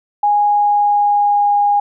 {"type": "tone with pitch glide", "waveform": "sine", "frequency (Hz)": [826, 818.4], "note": ["G#5", "G#5"], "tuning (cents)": [-10, -26], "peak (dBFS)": -10, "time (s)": [0.23, 1.8], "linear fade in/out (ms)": 5, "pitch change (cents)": -16, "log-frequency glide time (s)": [0.46, 1.55], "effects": []}